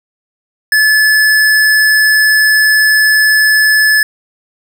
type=tone; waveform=square; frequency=1726 Hz; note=A6; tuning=34 cents flat; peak=-7 dBFS; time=0.72-4.03 s; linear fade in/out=2 ms; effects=none